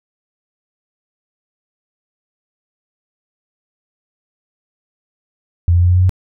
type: tone with pitch steps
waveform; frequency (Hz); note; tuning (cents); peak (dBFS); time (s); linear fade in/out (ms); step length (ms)
sine; 86 / 87.25 / 88.52 / 89.81 / 91.11 / 92.44; F2 / F2 / F2 / F2 / F#2 / F#2; -26 / -1 / +24 / +49 / -26 / -1; -8; 5.68-6.094; 0; 69
effects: none